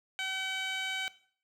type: tone with band-pass filter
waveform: 15% pulse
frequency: 762 Hz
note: G5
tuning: 49 cents flat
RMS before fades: -35 dBFS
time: 0.19-1.08 s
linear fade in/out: 0 ms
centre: 2900 Hz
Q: 1
effects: noise-tail reverb RT60 0.5 s tail -17 dB re dry